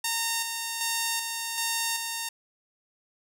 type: tone with tremolo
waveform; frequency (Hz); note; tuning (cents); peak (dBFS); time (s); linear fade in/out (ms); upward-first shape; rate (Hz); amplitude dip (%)
5% pulse; 918; A#5; -27; -14; 0.04-2.29; 5; square; 1.3; 40
effects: none